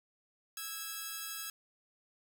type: tone pair together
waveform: 5% pulse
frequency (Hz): 1312 / 1643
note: E6 / G#6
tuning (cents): -9 / -19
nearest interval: major third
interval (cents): 390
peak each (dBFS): -31 / -31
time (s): 0.57-1.5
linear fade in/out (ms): 2
effects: none